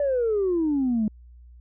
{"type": "exponential sweep", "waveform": "sine", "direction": "down", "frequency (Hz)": [587.3, 207.7], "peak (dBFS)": -19, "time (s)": [0, 1.08], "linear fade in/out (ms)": 2, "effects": ["tanh soft clip ceiling -17 dBFS", "added 60 Hz sine -45 dBFS peak until 1.6 s"]}